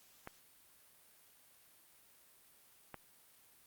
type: clicks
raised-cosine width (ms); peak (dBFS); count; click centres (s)
0.5; -30; 2; 0.274 / 2.943
effects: white hiss -65 dBFS RMS until 3.66 s + Opus 48 kbps